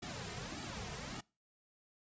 pink noise with flanger, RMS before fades -44 dBFS, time 0.02-1.21 s, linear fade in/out 10 ms, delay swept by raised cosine 1.9 to 3.6 ms, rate 1.7 Hz, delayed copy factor -0.9, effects noise-tail reverb RT60 0.3 s tail -24 dB re dry + resampled to 16000 Hz

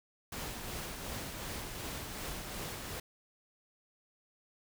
pink noise with tremolo, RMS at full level -40 dBFS, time 0.32-3 s, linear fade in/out 5 ms, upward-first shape triangle, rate 2.7 Hz, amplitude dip 35%, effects none

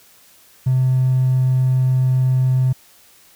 triangle tone with hard clipping, 129.1 Hz, C3, 23 cents flat, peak -13 dBFS, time 0.66-2.73 s, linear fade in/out 10 ms, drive 3 dB, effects white hiss -50 dBFS RMS until 3.35 s

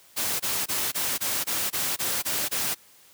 white noise bursts, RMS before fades -27 dBFS, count 10, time 0.16-2.749 s, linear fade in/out 20 ms, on 240 ms, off 21 ms, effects white hiss -55 dBFS RMS until 3.13 s + high-pass 80 Hz 12 dB/octave

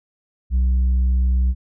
sine tone with tanh clipping, 62.9 Hz, B1, 32 cents sharp, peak -15 dBFS, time 0.5-1.55 s, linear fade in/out 50 ms, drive 3 dB, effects none

